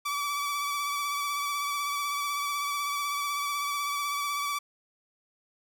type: tone with vibrato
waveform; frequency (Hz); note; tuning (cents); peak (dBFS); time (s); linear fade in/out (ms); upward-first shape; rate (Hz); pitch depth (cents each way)
sawtooth; 1151; D6; -35; -25; 0.05-4.59; 10; sine; 16; 27
effects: none